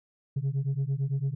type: beating tone pair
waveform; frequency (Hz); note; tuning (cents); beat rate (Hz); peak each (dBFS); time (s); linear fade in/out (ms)
sine; 132.8 / 141.7; C3 / C#3; +26 / +38; 8.9; -27; 0.36-1.35; 10
effects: tanh soft clip ceiling -23 dBFS